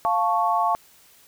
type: chord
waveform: sine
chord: F augmented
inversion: none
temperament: equal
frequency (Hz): 698.5 / 880 / 1108.7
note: F5 / A5 / C#6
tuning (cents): 0 / 0 / 0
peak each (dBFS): -23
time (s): 0.05-0.75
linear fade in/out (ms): 0
effects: white hiss -54 dBFS RMS until 1.27 s